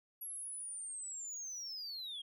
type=linear sweep; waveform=sine; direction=down; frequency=11420 to 3200 Hz; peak=-39 dBFS; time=0.21-2.22 s; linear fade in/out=10 ms; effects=tanh soft clip ceiling -41 dBFS